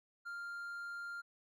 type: tone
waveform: triangle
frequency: 1396.9 Hz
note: F6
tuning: in tune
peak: -40 dBFS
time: 0.25-1.22 s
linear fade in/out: 20 ms
effects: none